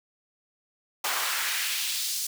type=noise with high-pass filter sweep; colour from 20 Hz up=pink; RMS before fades=-29 dBFS; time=1.04-2.27 s; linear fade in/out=5 ms; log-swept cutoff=880 to 5800 Hz; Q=1.3; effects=none